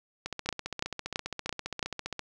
two click trains, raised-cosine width 0.2 ms, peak -11 / -17 dBFS, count 5 / 30, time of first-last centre 0.49-1.828 / 0.26-2.193 s, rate 2.99 / 15 Hz, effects none

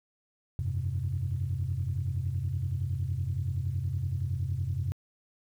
sine chord, F suspended second, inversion none, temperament equal, 87.31 / 98 / 130.81 Hz, F2 / G2 / C3, 0 / 0 / 0 cents, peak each -32 dBFS, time 0.59-4.92 s, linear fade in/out 0 ms, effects tanh soft clip ceiling -21 dBFS + 10-bit

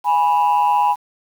sine tone pair together, 827 / 983.5 Hz, G#5 / B5, -8 / -7 cents, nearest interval minor third, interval 301 cents, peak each -14 dBFS, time 0.04-0.96 s, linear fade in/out 50 ms, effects tanh soft clip ceiling -9 dBFS + 7-bit

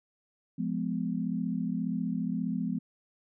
sine chord, F diminished, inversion none, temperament just, 174.61 / 209.5 / 251.4 Hz, F3 / Ab3 / Cb4, 0 / +15 / +31 cents, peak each -33 dBFS, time 0.58-2.79 s, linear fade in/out 10 ms, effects none

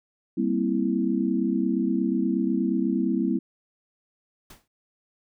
sine chord, C dominant seventh, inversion second, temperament equal, 196 / 233.1 / 261.6 / 329.6 Hz, G3 / Bb3 / C4 / E4, 0 / 0 / 0 / 0 cents, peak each -27 dBFS, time 0.37-3.39 s, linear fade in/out 10 ms
pink noise with exponential decay, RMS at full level -42 dBFS, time 4.5-4.68 s, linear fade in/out 5 ms, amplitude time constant 39 ms
effects none

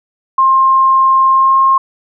sine tone with pitch glide, 1061 to 1069.6 Hz, C6 to C6, +24 to +38 cents, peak -6 dBFS, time 0.38-1.78 s, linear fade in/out 5 ms, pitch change +14 cents, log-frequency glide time 1.3-1.57 s, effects none

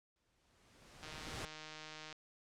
pink noise with exponential growth, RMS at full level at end -43 dBFS, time 0.16-1.45 s, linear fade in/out 1 ms, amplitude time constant 280 ms
click train, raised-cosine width 0.2 ms, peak -32 dBFS, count 171, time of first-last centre 1.03-2.127 s, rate 155 Hz
effects low-pass 8000 Hz 12 dB/octave

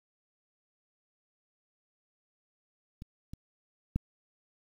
clicks, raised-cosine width 5 ms, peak -30 / -29 / -16 dBFS, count 3, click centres 3.021 / 3.335 / 3.96 s, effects 9-bit

